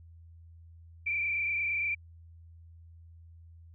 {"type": "tone with frequency modulation", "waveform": "sine", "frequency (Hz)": 2349, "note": "D7", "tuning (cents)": 0, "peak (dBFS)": -28, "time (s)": [1.06, 1.95], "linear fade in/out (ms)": 10, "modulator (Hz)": 28.7, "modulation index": 2.1, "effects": ["added 83 Hz sine -50 dBFS peak until 3.74 s"]}